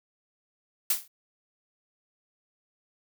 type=noise with exponential decay; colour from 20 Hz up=blue; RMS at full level=-20 dBFS; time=0.9-1.08 s; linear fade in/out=5 ms; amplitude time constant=38 ms; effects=none